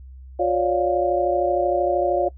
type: tone cluster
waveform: sine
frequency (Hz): 356.8 / 551 / 584 / 703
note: F4 / C#5 / D5 / F5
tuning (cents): +37 / -11 / -10 / +11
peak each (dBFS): -23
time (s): 0.39-2.29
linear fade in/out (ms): 10
effects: noise-tail reverb RT60 0.1 s tail -21 dB re dry + added 65 Hz sine -38 dBFS peak until 2.37 s